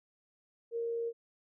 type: tone with amplitude modulation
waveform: sine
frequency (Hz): 464.6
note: A#4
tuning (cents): -6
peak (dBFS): -31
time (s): 0.71-1.13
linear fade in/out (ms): 50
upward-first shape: sine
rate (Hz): 79.7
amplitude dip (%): 25
effects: none